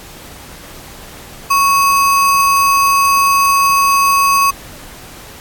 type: tone with sample-and-hold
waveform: sine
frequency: 1108.7 Hz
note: C#6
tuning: in tune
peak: -8 dBFS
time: 1.5-4.51 s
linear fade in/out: 10 ms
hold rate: 3675 Hz
effects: pink hiss -35 dBFS RMS until 5.4 s + AAC 64 kbps